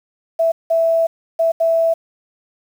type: tone bursts at uneven times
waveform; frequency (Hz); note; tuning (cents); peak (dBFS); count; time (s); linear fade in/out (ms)
sine; 659.3; E5; 0; -12; 4; 0.39-0.52 / 0.7-1.07 / 1.39-1.52 / 1.6-1.94; 10
effects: 7-bit